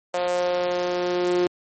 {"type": "tone with high-pass filter sweep", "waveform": "sawtooth", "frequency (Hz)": 178.1, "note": "F3", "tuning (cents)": 34, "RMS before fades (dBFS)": -23, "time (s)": [0.14, 1.47], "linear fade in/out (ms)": 2, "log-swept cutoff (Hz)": [590, 360], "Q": 4.6, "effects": ["MP3 32 kbps"]}